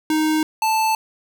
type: tone pair in turn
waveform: square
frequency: 311.1 / 879.9 Hz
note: D#4 / A5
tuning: 0 / 0 cents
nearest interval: octave + tritone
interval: 1800 cents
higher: second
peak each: -17 dBFS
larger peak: neither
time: 0.1-0.43 / 0.62-0.95 s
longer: neither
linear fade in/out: 2 ms
effects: none